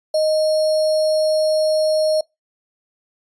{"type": "tone with sample-and-hold", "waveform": "sine", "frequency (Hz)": 622.3, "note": "D#5", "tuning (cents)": 0, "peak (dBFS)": -14, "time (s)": [0.14, 2.21], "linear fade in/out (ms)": 5, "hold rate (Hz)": 4900, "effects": ["noise-tail reverb RT60 0.2 s tail -25 dB re dry", "resampled to 22050 Hz"]}